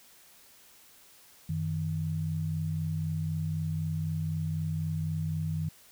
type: tone pair together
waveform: sine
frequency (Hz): 94.06 / 158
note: F#2 / D#3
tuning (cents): +29 / +27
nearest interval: major sixth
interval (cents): 898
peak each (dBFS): -34 / -30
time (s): 1.49-5.69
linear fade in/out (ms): 5
effects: white hiss -57 dBFS RMS until 5.91 s